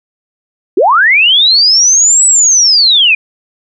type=linear two-way sweep; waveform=sine; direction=up then down; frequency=311.5 to 7960 to 2374 Hz; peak=-4 dBFS; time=0.77-3.15 s; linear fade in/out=5 ms; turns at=2.26 s; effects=none